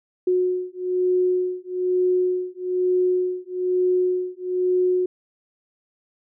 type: beating tone pair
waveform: sine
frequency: 364.1 / 365.2 Hz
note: F#4 / F#4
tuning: -28 / -23 cents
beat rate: 1.1 Hz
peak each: -22 dBFS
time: 0.27-5.06 s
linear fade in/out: 5 ms
effects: none